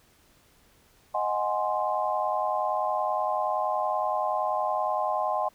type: chord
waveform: sine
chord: Ab dominant seventh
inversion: second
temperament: equal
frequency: 622.3 / 740 / 830.6 / 1046.5 Hz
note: Eb5 / Gb5 / Ab5 / C6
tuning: 0 / 0 / 0 / 0 cents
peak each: -30 dBFS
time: 1.14-5.49 s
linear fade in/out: 10 ms
effects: pink hiss -61 dBFS RMS until 5.54 s